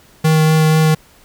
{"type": "tone with vibrato", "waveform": "square", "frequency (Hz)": 157.1, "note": "D#3", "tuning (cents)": 17, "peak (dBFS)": -10, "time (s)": [0.24, 0.95], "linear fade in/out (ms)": 10, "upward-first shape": "sine", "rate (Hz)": 4.1, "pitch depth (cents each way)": 9, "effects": ["pink hiss -48 dBFS RMS until 1.24 s"]}